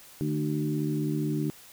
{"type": "harmonic tone with a mistuned harmonic", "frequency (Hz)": 75.5, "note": "D2", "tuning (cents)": 48, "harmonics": [2, 3, 4, 5], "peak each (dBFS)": [-29, -34, -30, -36], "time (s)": [0.21, 1.5], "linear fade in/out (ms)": 0, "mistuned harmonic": 3, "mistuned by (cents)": -25, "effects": ["white hiss -51 dBFS RMS until 1.72 s"]}